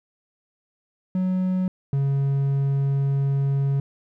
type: tone pair in turn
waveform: triangle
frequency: 185.1 / 138.4 Hz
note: F#3 / C#3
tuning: +1 / -2 cents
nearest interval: perfect fourth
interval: 503 cents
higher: first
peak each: -18 / -17 dBFS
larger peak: second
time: 1.15-1.68 / 1.93-3.8 s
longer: second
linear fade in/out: 2 ms
effects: none